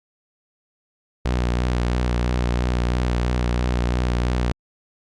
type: tone with vibrato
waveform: sawtooth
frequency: 60.8 Hz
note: B1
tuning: 26 cents flat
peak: -15 dBFS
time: 1.25-4.52 s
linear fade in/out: 5 ms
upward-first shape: sine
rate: 3 Hz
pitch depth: 30 cents each way
effects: low-pass 6000 Hz 12 dB/octave + Opus 48 kbps